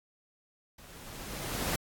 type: noise with level ramp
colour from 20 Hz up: pink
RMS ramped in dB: -53 to -31 dBFS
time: 0.78-1.76 s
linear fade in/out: 5 ms
effects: AAC 64 kbps